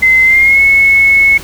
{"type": "tone with pitch glide", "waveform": "sine", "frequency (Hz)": [2060, 2195], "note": ["C7", "C#7"], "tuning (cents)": [-28, -18], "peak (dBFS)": -4, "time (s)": [0.02, 1.38], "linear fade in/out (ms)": 10, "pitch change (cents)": 110, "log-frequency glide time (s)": [0.24, 0.61], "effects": ["added 60 Hz sine -32 dBFS peak until 1.43 s", "pink hiss -29 dBFS RMS until 1.43 s"]}